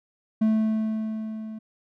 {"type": "tone with level ramp", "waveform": "triangle", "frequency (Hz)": 218.7, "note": "A3", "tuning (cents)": -10, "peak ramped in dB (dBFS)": [-15, -32], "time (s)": [0.41, 1.59], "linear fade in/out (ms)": 10, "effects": []}